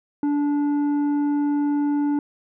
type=tone with tanh clipping; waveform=sine; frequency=290.3 Hz; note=D4; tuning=20 cents flat; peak=-20 dBFS; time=0.23-2.19 s; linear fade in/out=2 ms; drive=7 dB; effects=none